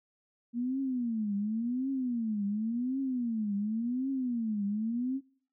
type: tone with vibrato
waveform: sine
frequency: 233.1 Hz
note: A#3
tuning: in tune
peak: -29 dBFS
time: 0.53-5.21 s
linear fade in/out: 50 ms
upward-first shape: triangle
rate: 0.91 Hz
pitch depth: 280 cents each way
effects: noise-tail reverb RT60 0.5 s tail -23 dB re dry